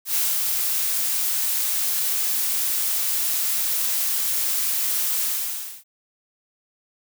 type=noise with ADSR envelope; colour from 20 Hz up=blue; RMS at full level=-21 dBFS; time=0.05-5.84 s; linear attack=100 ms; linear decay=240 ms; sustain=-2 dB; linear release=610 ms; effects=none